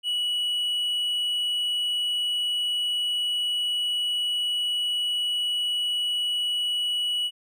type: tone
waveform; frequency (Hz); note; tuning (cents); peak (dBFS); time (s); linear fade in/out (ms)
triangle; 2936; F#7; -14; -22; 0.03-7.31; 50
effects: none